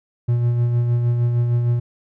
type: tone with tremolo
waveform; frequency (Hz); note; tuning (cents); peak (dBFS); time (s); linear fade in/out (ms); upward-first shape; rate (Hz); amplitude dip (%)
triangle; 119.8; A#2; +48; -12; 0.28-1.8; 10; sine; 6.5; 35
effects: none